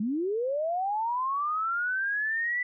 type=linear sweep; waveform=sine; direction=up; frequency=197.4 to 1991 Hz; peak=-26 dBFS; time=0-2.63 s; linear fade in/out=5 ms; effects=none